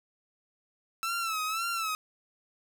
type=tone with vibrato; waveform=sawtooth; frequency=1318.5 Hz; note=E6; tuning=in tune; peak=-26 dBFS; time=1.03-1.95 s; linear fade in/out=0 ms; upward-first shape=sine; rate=1.9 Hz; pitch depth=83 cents each way; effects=none